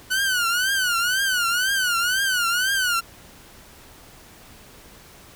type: tone with vibrato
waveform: sawtooth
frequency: 1480 Hz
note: F#6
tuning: in tune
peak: -16 dBFS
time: 0.1-3.01 s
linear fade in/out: 20 ms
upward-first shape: triangle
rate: 2 Hz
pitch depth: 160 cents each way
effects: pink hiss -47 dBFS RMS until 5.35 s